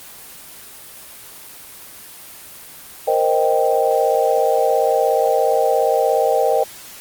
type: chord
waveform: sine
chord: C minor seventh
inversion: third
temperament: equal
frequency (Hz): 466.2 / 523.3 / 622.3 / 784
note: Bb4 / C5 / Eb5 / G5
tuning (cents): 0 / 0 / 0 / 0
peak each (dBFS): -19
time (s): 3.07-6.64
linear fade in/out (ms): 10
effects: white hiss -38 dBFS RMS until 7 s + Opus 24 kbps